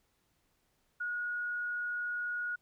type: tone with frequency modulation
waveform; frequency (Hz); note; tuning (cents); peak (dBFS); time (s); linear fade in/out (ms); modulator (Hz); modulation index
sine; 1448; F#6; -38; -33; 1-2.56; 10; 50.9; 0.22
effects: pink hiss -75 dBFS RMS until 2.61 s